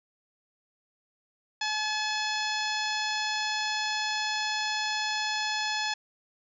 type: harmonic tone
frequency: 856 Hz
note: A5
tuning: 48 cents flat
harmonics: 1 / 2 / 3 / 4 / 5 / 6 / 7 / 8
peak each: -33 / -33 / -36 / -36 / -37 / -36 / -44 / -44 dBFS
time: 1.61-5.94 s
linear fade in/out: 5 ms
effects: none